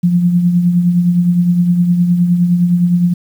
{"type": "tone with tremolo", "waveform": "sine", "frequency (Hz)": 175.6, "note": "F3", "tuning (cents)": 10, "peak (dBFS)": -6, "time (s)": [0.03, 3.14], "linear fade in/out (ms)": 10, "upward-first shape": "triangle", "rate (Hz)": 9.7, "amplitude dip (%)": 55, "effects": ["7-bit"]}